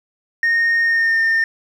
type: tone with pitch glide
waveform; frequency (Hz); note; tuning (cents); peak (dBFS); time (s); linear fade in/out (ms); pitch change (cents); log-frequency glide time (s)
sine; 1847 to 1813.2; A#6 to A#6; -16 to -48; -11; 0.43-1.44; 2; -32; 0.81-1.21
effects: tanh soft clip ceiling -12 dBFS + 8-bit